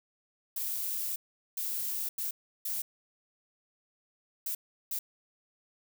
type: noise bursts at uneven times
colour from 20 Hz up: violet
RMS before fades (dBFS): -34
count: 6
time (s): 0.56-1.16 / 1.57-2.09 / 2.18-2.31 / 2.65-2.82 / 4.46-4.55 / 4.91-4.99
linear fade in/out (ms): 5
effects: none